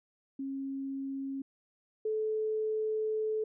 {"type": "tone pair in turn", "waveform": "sine", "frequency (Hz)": [271.6, 434.1], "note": ["C#4", "A4"], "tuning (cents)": [-35, -23], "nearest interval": "minor sixth", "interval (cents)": 812, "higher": "second", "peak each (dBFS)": [-34, -29], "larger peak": "second", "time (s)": [[0.39, 1.42], [2.05, 3.44]], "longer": "second", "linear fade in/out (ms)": 5, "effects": []}